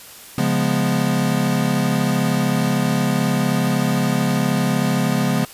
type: chord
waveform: square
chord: C# dominant seventh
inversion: none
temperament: equal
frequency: 138.59 / 174.61 / 207.7 / 246.9 Hz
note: C#3 / E#3 / G#3 / B3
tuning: 0 / 0 / 0 / 0 cents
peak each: -23 dBFS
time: 0.38-5.45 s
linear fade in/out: 2 ms
effects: white hiss -40 dBFS RMS until 5.53 s + resampled to 32000 Hz